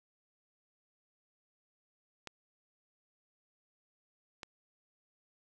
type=clicks; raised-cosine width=0.2 ms; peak=-25 dBFS; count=2; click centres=2.273 / 4.432 s; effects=none